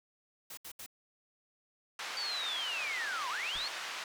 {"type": "noise bursts", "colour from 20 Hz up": "white", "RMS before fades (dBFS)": -46, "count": 3, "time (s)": [0.5, 0.863], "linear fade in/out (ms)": 5, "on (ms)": 73, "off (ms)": 72}
{"type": "band-pass noise", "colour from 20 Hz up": "pink", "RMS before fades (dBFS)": -41, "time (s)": [1.99, 4.04], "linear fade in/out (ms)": 2, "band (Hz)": [1100, 4700], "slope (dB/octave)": 12}
{"type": "linear two-way sweep", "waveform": "sine", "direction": "down then up", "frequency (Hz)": [4626, 946, 4469], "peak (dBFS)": -35, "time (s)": [2.17, 3.68], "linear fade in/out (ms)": 2, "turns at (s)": 3.29}
{"type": "noise with exponential decay", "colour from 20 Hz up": "brown", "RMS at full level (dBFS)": -45, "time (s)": [3.55, 3.7], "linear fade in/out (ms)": 5, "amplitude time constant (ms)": 32}
{"effects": []}